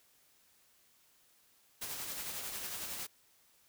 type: noise with tremolo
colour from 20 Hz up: white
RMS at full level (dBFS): -40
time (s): 1.81-3.07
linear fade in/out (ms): 10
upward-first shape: sine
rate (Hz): 11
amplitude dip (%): 35
effects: white hiss -68 dBFS RMS until 3.68 s